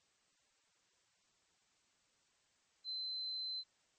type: tone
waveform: sine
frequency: 4069 Hz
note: C8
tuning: 49 cents flat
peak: -39 dBFS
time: 2.84-3.64 s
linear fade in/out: 50 ms
effects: white hiss -75 dBFS RMS until 3.98 s + MP3 32 kbps